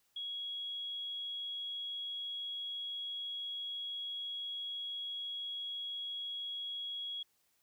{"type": "tone", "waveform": "sine", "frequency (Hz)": 3322, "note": "G#7", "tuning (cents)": 0, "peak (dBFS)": -38, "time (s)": [0.16, 7.23], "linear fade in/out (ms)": 5, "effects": ["white hiss -75 dBFS RMS until 7.62 s"]}